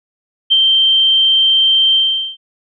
sine tone with ADSR envelope, 3136 Hz, G7, in tune, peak -6 dBFS, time 0.5-2.37 s, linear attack 21 ms, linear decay 39 ms, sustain -2 dB, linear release 420 ms, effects none

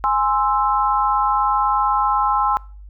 sine chord, Ab augmented, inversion none, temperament equal, 830.6 / 1046.5 / 1318.5 Hz, Ab5 / C6 / E6, 0 / 0 / 0 cents, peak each -19 / -19 / -21 dBFS, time 0.04-2.57 s, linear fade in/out 0 ms, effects noise-tail reverb RT60 0.4 s tail -23 dB re dry + added 50 Hz sine -36 dBFS peak until 2.89 s

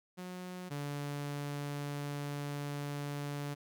sawtooth tone pair in turn, 181.6 / 144.14 Hz, F#3 / D3, -32 / -32 cents, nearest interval major third, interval 400 cents, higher first, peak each -38 / -33 dBFS, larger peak second, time 0.17-0.7 / 0.7-3.55 s, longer second, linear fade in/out 20 ms, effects none

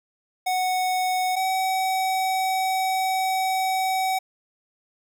square tone pair in turn, 740 / 756.9 Hz, F#5 / F#5, 0 / +39 cents, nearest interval unison, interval 39 cents, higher second, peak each -22 dBFS, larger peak neither, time 0.46-1.36 / 1.36-4.19 s, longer second, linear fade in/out 10 ms, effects none

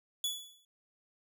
sawtooth tone with exponential decay, 3417 Hz, G#7, 49 cents sharp, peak -26 dBFS, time 0.24-0.65 s, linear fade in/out 2 ms, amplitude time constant 88 ms, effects none

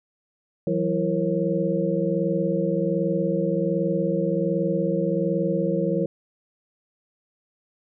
sine tone cluster, 166.7 / 188 / 335.5 / 466.8 / 543 Hz, E3 / F#3 / E4 / A#4 / C#5, +20 / +28 / +31 / +2 / -36 cents, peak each -27 dBFS, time 0.67-6.06 s, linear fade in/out 2 ms, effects none

